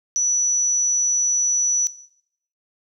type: tone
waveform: sine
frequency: 5920 Hz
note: F#8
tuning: in tune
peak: -17 dBFS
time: 0.16-1.87 s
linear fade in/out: 0 ms
effects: noise-tail reverb RT60 0.7 s tail -17 dB re dry